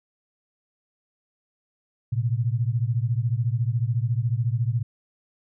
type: beating tone pair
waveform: sine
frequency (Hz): 113.1 / 127.1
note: A2 / C3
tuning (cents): +48 / -50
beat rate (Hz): 14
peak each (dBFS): -23 / -25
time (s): 2.12-4.83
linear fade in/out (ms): 10
effects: none